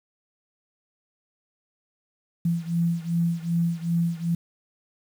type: beating tone pair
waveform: sine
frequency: 168.2 / 170.8 Hz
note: E3 / F3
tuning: +35 / -38 cents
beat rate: 2.6 Hz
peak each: -24 / -26 dBFS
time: 2.45-4.35 s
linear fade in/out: 5 ms
effects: 8-bit